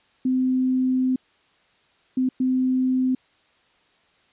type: tone bursts at uneven times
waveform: sine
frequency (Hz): 257.3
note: C4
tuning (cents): -29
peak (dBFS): -18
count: 3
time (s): 0.25-1.16 / 2.17-2.29 / 2.4-3.15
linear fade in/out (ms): 5
effects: white hiss -61 dBFS RMS until 4.32 s + resampled to 8000 Hz